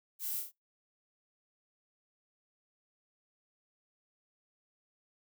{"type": "noise with echo", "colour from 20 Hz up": "violet", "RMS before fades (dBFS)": -38, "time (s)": [0.19, 0.43], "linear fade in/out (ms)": 50, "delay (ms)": 30, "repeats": 3, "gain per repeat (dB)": -4, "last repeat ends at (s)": 0.52, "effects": ["noise-tail reverb RT60 0.2 s tail -26 dB re dry"]}